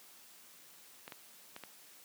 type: clicks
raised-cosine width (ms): 0.3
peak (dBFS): -29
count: 4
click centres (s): 1.079 / 1.122 / 1.564 / 1.637
effects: white hiss -58 dBFS RMS until 2.04 s + high-pass 150 Hz 12 dB/octave